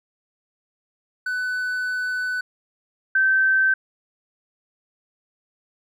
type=tone pair in turn; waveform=triangle / sine; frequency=1499 / 1548.3 Hz; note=F#6 / G6; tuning=+22 / -22 cents; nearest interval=minor second; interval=56 cents; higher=second; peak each=-21 / -15 dBFS; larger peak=second; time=1.26-2.41 / 3.15-3.74 s; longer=first; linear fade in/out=5 ms; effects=none